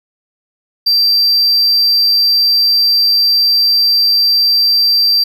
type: tone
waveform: triangle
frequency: 4699 Hz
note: D8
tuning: in tune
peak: -7 dBFS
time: 0.86-5.24 s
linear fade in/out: 10 ms
effects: none